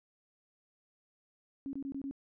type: tone bursts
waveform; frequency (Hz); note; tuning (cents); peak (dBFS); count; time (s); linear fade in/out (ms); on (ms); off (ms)
sine; 274.6; C#4; -16; -36; 5; 1.66-2.111; 0; 71; 24
effects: none